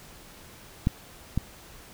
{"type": "clicks", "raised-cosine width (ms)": 5, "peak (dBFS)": [-9, -12], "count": 2, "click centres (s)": [0.871, 1.376], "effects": ["pink hiss -49 dBFS RMS until 1.93 s"]}